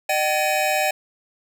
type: tone cluster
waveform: square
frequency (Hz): 608 / 764 / 1709 / 2499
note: D#5 / G5 / G#6 / D#7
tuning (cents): -40 / -45 / +49 / +7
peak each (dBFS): -24 / -23 / -31 / -26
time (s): 0.09-0.91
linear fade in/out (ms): 5
effects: none